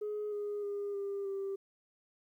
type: tone with pitch steps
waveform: sine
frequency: 420 / 412.8 / 405.7 / 398.7 / 391.9 Hz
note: G#4 / G#4 / G#4 / G4 / G4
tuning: +19 / -10 / -41 / +29 / 0 cents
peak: -33 dBFS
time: 0.01-1.56 s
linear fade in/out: 10 ms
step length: 310 ms
effects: tanh soft clip ceiling -32 dBFS + 12-bit